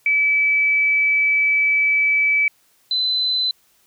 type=tone pair in turn; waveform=sine; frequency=2300 / 4029 Hz; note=D7 / B7; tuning=-37 / +34 cents; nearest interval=minor seventh; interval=971 cents; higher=second; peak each=-14 / -17 dBFS; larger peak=first; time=0.06-2.48 / 2.91-3.51 s; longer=first; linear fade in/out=2 ms; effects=white hiss -59 dBFS RMS until 3.86 s